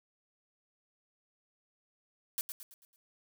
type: noise with echo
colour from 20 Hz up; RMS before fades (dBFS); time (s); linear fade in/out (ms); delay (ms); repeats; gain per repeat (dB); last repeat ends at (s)
blue; -34; 2.38-2.41; 0; 110; 5; -7; 2.96
effects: none